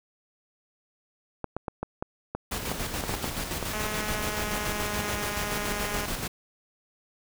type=clicks; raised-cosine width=1 ms; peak=-16 dBFS; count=12; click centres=1.443 / 1.566 / 1.682 / 1.83 / 2.025 / 2.35 / 2.716 / 3.038 / 3.094 / 3.14 / 3.243 / 3.627 s
type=noise with tremolo; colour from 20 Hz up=pink; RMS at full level=-31 dBFS; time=2.51-6.28 s; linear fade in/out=10 ms; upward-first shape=square; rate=7 Hz; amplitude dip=40%
type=tone with pitch glide; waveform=5% pulse; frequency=213 to 206.8 Hz; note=G#3 to G#3; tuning=+44 to -7 cents; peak=-20 dBFS; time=3.73-6.06 s; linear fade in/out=5 ms; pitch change=-51 cents; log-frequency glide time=3.88-5.25 s
effects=none